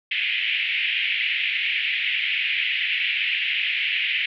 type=band-pass noise; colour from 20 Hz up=white; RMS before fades=-24 dBFS; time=0.11-4.26 s; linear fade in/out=5 ms; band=2000 to 3000 Hz; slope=48 dB/octave; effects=none